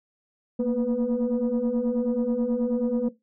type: tone cluster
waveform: sine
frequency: 229.7 / 239 / 495.7 Hz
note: A#3 / A#3 / B4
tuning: -25 / +43 / +6 cents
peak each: -25 dBFS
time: 0.59-3.09 s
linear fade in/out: 10 ms
effects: noise-tail reverb RT60 0.2 s tail -18 dB re dry + tanh soft clip ceiling -17 dBFS